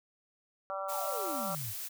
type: harmonic tone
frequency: 193.7 Hz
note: G3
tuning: 20 cents flat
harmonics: 3 / 4 / 5 / 6 / 7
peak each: -38 / -41 / -46 / -41 / -41 dBFS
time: 0.7-1.55 s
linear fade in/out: 0 ms
type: noise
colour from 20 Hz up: blue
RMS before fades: -40 dBFS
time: 0.88-1.89 s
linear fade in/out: 20 ms
type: exponential sweep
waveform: sine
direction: down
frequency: 987.8 to 94.3 Hz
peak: -39 dBFS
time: 0.9-1.74 s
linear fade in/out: 50 ms
effects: none